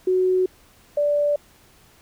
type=tone pair in turn; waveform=sine; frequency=370 / 584.5 Hz; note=F#4 / D5; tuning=0 / -8 cents; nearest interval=minor sixth; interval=792 cents; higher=second; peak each=-16 / -17 dBFS; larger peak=first; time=0.07-0.46 / 0.97-1.36 s; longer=neither; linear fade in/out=5 ms; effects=pink hiss -54 dBFS RMS until 2.01 s